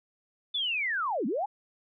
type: linear two-way sweep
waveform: sine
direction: down then up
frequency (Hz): 3547 to 196 to 865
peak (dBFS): -27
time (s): 0.54-1.46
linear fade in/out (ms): 10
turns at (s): 1.26
effects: none